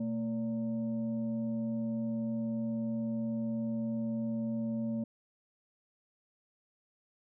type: tone with frequency modulation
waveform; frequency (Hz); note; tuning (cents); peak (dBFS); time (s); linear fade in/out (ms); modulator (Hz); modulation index
sine; 225.8; A3; +45; -31; 0-5.04; 5; 348; 0.49
effects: none